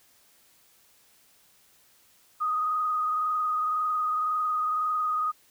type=tone with frequency modulation; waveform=sine; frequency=1244.5 Hz; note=D#6; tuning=in tune; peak=-24 dBFS; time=2.4-5.32 s; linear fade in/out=20 ms; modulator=21.9 Hz; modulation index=1; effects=white hiss -61 dBFS RMS until 5.5 s